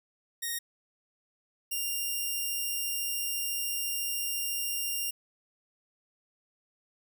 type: tone pair in turn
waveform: 5% pulse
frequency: 1864.7 / 2794 Hz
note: A#6 / F7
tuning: 0 / 0 cents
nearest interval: perfect fifth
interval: 700 cents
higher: second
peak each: -21 dBFS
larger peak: neither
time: 0.42-0.59 / 1.71-5.11 s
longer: second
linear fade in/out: 10 ms
effects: none